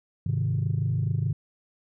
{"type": "chord", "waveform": "sine", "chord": "Ab major", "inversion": "none", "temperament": "equal", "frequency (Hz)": [103.83, 130.81, 155.56], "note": ["Ab2", "C3", "Eb3"], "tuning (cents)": [0, 0, 0], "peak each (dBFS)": [-26, -26, -28], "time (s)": [0.26, 1.33], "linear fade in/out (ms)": 5, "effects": ["tanh soft clip ceiling -17 dBFS"]}